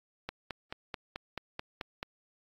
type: click train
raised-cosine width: 0.3 ms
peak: -20 dBFS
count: 9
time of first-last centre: 0.29-2.029 s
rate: 4.6 Hz
effects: AAC 32 kbps